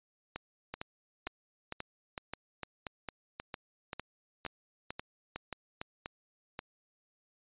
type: two click trains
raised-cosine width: 0.3 ms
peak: -22 / -22 dBFS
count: 13 / 12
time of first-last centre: 0.36-5.815 / 0.74-6.591 s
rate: 2.2 / 1.88 Hz
effects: resampled to 8000 Hz